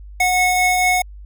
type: tone pair together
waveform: square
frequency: 731.8 / 2191 Hz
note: F#5 / C#7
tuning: -19 / -21 cents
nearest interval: octave + perfect fifth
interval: 1898 cents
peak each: -17 / -18 dBFS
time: 0.2-1.02 s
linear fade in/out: 5 ms
effects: added 50 Hz sine -34 dBFS peak until 1.25 s